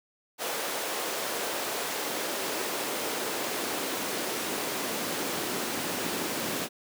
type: noise with high-pass filter sweep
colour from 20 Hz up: pink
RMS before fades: -32 dBFS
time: 0.38-6.69 s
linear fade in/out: 50 ms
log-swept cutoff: 490 to 230 Hz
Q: 1.3
effects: none